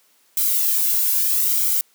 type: noise with flanger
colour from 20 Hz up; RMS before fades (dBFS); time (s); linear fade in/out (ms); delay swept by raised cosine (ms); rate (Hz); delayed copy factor
violet; -19; 0.37-1.81; 2; 1.1 to 1.65; 0.79; -0.6
effects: white hiss -59 dBFS RMS until 1.94 s + high-pass 200 Hz 12 dB/octave